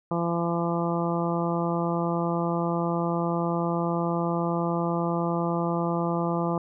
harmonic tone, 170.1 Hz, F3, 45 cents flat, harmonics 1 / 2 / 3 / 4 / 5 / 6 / 7, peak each -27 / -30 / -32 / -33 / -34 / -35 / -35 dBFS, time 0.11-6.58 s, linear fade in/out 2 ms, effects none

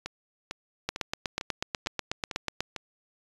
two click trains, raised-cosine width 0.2 ms, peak -17 / -11 dBFS, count 7 / 15, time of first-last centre 0.06-2.763 / 0.89-2.606 s, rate 2.22 / 8.16 Hz, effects resampled to 24000 Hz

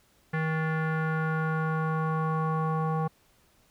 square tone with low-pass filter sweep, 158.7 Hz, D#3, 35 cents sharp, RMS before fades -28 dBFS, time 0.33-3.08 s, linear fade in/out 10 ms, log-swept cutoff 1800 to 980 Hz, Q 4.1, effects pink hiss -64 dBFS RMS until 3.7 s

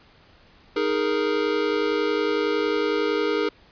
square chord, D# suspended fourth, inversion none, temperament equal, 311.1 / 415.3 / 466.2 Hz, D#4 / G#4 / A#4, 0 / 0 / 0 cents, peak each -28 / -25 / -26 dBFS, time 0.76-3.49 s, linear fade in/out 5 ms, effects pink hiss -54 dBFS RMS until 3.71 s + resampled to 11025 Hz

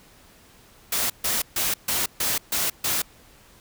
white noise bursts, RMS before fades -24 dBFS, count 7, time 0.92-3.02 s, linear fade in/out 5 ms, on 180 ms, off 140 ms, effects pink hiss -53 dBFS RMS until 3.6 s

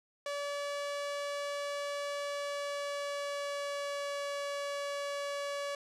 sawtooth tone with pitch glide, 573 to 568.7 Hz, D5 to C#5, -43 to +44 cents, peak -31 dBFS, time 0.26-5.75 s, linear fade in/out 2 ms, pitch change -13 cents, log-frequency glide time 2.22-4.24 s, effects low-pass 8000 Hz 12 dB/octave

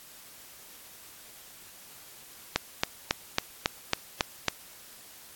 click train, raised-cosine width 0.2 ms, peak -5 dBFS, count 8, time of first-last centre 2.56-4.483 s, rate 3.64 Hz, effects white hiss -50 dBFS RMS until 5.35 s + AAC 64 kbps

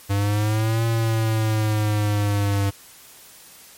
square exponential two-way sweep, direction up then down, 99 to 115 to 99 Hz, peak -19 dBFS, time 0.09-2.71 s, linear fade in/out 20 ms, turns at 0.85 s, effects white hiss -46 dBFS RMS until 3.77 s + MP3 64 kbps

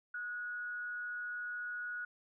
sine tone with frequency modulation, 1458 Hz, F#6, 26 cents flat, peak -38 dBFS, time 0.14-2.05 s, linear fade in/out 5 ms, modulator 202 Hz, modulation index 0.21, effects none

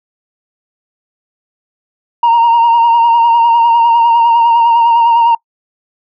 sine tone with vibrato, 932.3 Hz, A#5, in tune, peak -3 dBFS, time 2.23-5.35 s, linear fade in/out 5 ms, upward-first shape sine, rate 9.9 Hz, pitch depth 33 cents each way, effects noise-tail reverb RT60 0.1 s tail -25 dB re dry + tanh soft clip ceiling -4 dBFS

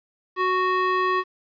square tone with band-pass filter, 370 Hz, F#4, in tune, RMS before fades -22 dBFS, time 0.36-1.24 s, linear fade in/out 50 ms, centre 1300 Hz, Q 1.5, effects resampled to 11025 Hz + 9-bit

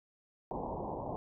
white low-pass noise, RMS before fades -39 dBFS, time 0.51-1.16 s, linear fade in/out 0 ms, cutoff 1000 Hz, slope 96 dB/octave, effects none

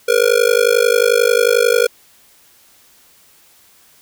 square tone with amplitude modulation, 477.6 Hz, A#4, 42 cents sharp, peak -7 dBFS, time 0.08-1.87 s, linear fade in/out 10 ms, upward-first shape sine, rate 51.2 Hz, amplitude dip 100%, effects white hiss -50 dBFS RMS until 4.01 s

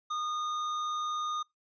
sine tone with tanh clipping, 1226 Hz, D#6, 26 cents flat, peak -33 dBFS, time 0.1-1.43 s, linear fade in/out 10 ms, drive 13 dB, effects noise-tail reverb RT60 0.2 s tail -25 dB re dry + resampled to 16000 Hz

